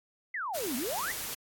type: exponential two-way sweep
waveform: sine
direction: down then up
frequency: 2102 to 225.3 to 2102 Hz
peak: -32 dBFS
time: 0.34-1.12 s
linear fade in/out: 5 ms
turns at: 0.76 s
type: noise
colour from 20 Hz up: white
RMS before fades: -37 dBFS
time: 0.54-1.35 s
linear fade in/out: 10 ms
effects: AAC 64 kbps